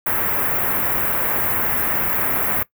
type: band-stop noise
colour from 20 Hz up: white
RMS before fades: -20 dBFS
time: 0.06-2.63 s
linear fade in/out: 5 ms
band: 2000 to 14000 Hz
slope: 24 dB/octave
effects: noise-tail reverb RT60 0.1 s tail -19 dB re dry